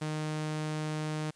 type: tone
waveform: sawtooth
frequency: 154.1 Hz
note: D#3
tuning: 16 cents flat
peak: -28 dBFS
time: 0.01-1.31 s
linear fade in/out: 10 ms
effects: white hiss -65 dBFS RMS until 1.35 s + resampled to 22050 Hz